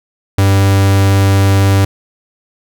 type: tone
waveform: 45% pulse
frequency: 98 Hz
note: G2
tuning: in tune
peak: -7 dBFS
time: 0.38-1.85 s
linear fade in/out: 5 ms
effects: none